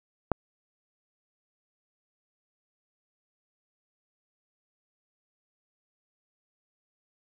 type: click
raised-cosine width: 1 ms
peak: -9 dBFS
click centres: 0.317 s
effects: none